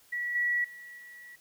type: tone with level steps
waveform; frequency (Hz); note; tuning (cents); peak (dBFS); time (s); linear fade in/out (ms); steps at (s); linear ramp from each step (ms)
sine; 1937; B6; -34; -30 / -25 / -44 / -46; 0.12-1.36; 10; 0.35 / 0.64 / 0.98; 5
effects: white hiss -61 dBFS RMS until 1.4 s